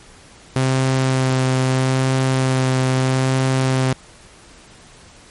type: tone with vibrato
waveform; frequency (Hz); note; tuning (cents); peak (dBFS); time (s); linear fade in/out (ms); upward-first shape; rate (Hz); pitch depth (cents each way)
sawtooth; 130.81; C3; 0; -11; 0.56-3.93; 0; sine; 0.78; 12
effects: pink hiss -45 dBFS RMS until 5.3 s + MP3 48 kbps